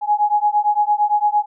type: beating tone pair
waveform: sine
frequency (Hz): 830.6 / 839.4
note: G#5 / G#5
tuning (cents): 0 / +18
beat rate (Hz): 8.8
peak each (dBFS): -17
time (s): 0.01-1.46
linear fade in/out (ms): 50
effects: none